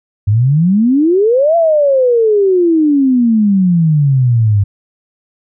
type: exponential two-way sweep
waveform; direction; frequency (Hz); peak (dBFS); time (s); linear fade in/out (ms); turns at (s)
sine; up then down; 98 to 685 to 98; -7; 0.27-4.64; 10; 1.56
effects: none